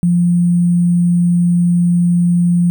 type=tone with sample-and-hold; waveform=sine; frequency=174.3 Hz; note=F3; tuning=3 cents flat; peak=-9 dBFS; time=0.03-2.7 s; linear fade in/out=0 ms; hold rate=8820 Hz; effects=none